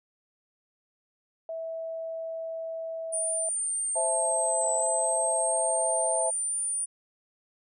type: tone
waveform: sine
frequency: 653 Hz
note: E5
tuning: 17 cents flat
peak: -32 dBFS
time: 1.49-3.49 s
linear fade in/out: 2 ms
type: linear two-way sweep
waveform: sine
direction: down then up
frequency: 9397 to 8020 to 9397 Hz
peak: -27 dBFS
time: 3.12-6.86 s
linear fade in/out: 20 ms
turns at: 4.72 s
type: chord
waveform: sine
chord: A minor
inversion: first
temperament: equal with one note detuned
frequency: 523.3 / 659.3 / 870.4 Hz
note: C5 / E5 / A5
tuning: 0 / 0 / -19 cents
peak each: -32 / -28 / -32 dBFS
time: 3.95-6.31 s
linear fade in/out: 20 ms
effects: none